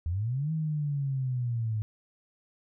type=linear two-way sweep; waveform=sine; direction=up then down; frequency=77.78 to 160.5 to 106.1 Hz; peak=-27 dBFS; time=0.06-1.82 s; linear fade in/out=0 ms; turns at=0.52 s; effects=none